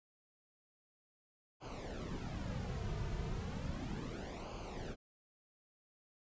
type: noise with flanger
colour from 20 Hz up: brown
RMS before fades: -42 dBFS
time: 1.6-4.96 s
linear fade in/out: 50 ms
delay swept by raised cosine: 0.53 to 3.73 ms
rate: 0.34 Hz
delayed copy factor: -0.75
effects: resampled to 16000 Hz